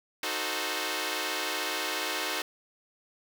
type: chord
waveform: 5% pulse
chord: D# diminished seventh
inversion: none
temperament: equal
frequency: 311.1 / 370 / 440 / 523.3 Hz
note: D#4 / F#4 / A4 / C5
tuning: 0 / 0 / 0 / 0 cents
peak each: -24 dBFS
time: 0.23-2.42 s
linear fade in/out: 2 ms
effects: none